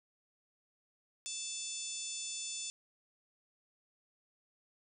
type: harmonic tone with a mistuned harmonic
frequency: 880 Hz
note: A5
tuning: in tune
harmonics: 3 / 4 / 5 / 6 / 7 / 8 / 9 / 10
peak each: -50 / -46 / -51 / -48 / -47 / -43 / -53 / -48 dBFS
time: 1.26-2.7 s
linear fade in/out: 0 ms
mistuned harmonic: 5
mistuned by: +40 cents
effects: none